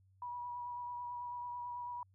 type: tone with vibrato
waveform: sine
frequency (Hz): 971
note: B5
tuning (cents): -30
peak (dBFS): -40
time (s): 0.22-2.03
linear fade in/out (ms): 2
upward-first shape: sine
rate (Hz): 9.1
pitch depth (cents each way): 19
effects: added 95 Hz sine -65 dBFS peak until 2.14 s